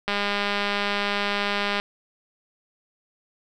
click train, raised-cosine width 0.3 ms, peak -9 dBFS, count 350, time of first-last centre 0.08-1.799 s, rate 203 Hz, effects none

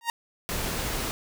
sawtooth tone with exponential growth, 932.3 Hz, A#5, in tune, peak -17 dBFS, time 0.01-0.1 s, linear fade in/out 1 ms, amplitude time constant 19 ms
pink noise, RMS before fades -30 dBFS, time 0.49-1.11 s, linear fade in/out 0 ms
effects none

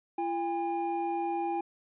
triangle tone pair together, 339.7 / 808 Hz, F4 / G#5, -48 / -48 cents, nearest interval octave + minor third, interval 1500 cents, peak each -31 / -29 dBFS, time 0.18-1.61 s, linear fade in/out 5 ms, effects resampled to 8000 Hz

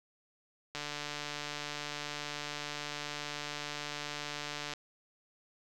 click train, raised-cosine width 0.2 ms, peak -21 dBFS, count 587, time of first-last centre 0.75-4.736 s, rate 147 Hz, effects none

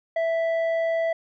square tone with low-pass filter, 659.3 Hz, E5, in tune, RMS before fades -24 dBFS, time 0.16-1.13 s, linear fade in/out 5 ms, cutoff 1400 Hz, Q 6.4, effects none

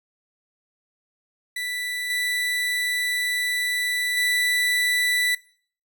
30% pulse tone with level steps, 1975.5 Hz, B6, in tune, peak -24 / -20 / -17 dBFS, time 1.56-5.35 s, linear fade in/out 5 ms, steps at 2.1 / 4.17 s, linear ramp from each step 2 ms, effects noise-tail reverb RT60 0.5 s tail -21 dB re dry

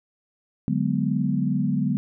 sine chord, G# half-diminished seventh, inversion second, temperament equal with one note detuned, 146.32 / 185 / 207.7 / 246.9 Hz, D3 / F#3 / G#3 / B3, -6 / 0 / 0 / 0 cents, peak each -26 dBFS, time 0.68-1.97 s, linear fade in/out 0 ms, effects none

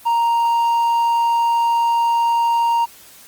triangle tone, 932.3 Hz, A#5, in tune, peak -12 dBFS, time 0.05-2.86 s, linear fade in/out 20 ms, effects white hiss -44 dBFS RMS until 3.27 s + Opus 24 kbps

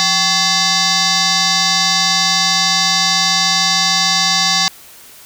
sine tone with frequency modulation, 174.61 Hz, F3, in tune, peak -11 dBFS, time 0-4.68 s, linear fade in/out 0 ms, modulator 947 Hz, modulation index 6, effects white hiss -40 dBFS RMS until 5.25 s

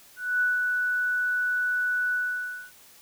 sine tone with ADSR envelope, 1482 Hz, F#6, 2 cents sharp, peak -20 dBFS, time 0.16-2.72 s, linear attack 250 ms, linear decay 170 ms, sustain -3 dB, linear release 590 ms, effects white hiss -53 dBFS RMS until 3.01 s

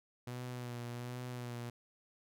sawtooth tone with vibrato, 122.2 Hz, B2, 18 cents flat, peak -37 dBFS, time 0.27-1.7 s, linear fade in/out 5 ms, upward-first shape sine, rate 1.3 Hz, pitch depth 35 cents each way, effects none

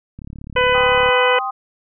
click train, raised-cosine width 5 ms, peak -21 dBFS, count 33, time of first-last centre 0.19-1.089 s, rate 35.6 Hz
harmonic tone, 500 Hz, B4, 21 cents sharp, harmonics 1 / 2 / 3 / 4 / 5 / 6, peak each -16 / -19 / -21 / -22 / -23 / -24 dBFS, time 0.56-1.39 s, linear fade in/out 5 ms
sine chord, C minor, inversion second, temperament equal with one note detuned, 784 / 1046.5 / 1248.1 Hz, G5 / C6 / Eb6, 0 / 0 / +5 cents, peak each -24 / -28 / -24 dBFS, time 0.74-1.51 s, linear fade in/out 10 ms
effects none

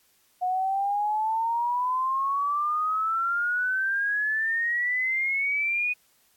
sine exponential sweep, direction up, 724 to 2489 Hz, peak -23 dBFS, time 0.41-5.94 s, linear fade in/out 20 ms, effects white hiss -64 dBFS RMS until 6.36 s + AAC 64 kbps

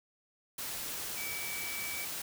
sine tone in noise, 2294 Hz, D7, 41 cents flat, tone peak -40 dBFS, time 1.17-2.05 s, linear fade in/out 5 ms, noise white, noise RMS -39 dBFS, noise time 0.58-2.22 s, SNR -4 dB, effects none

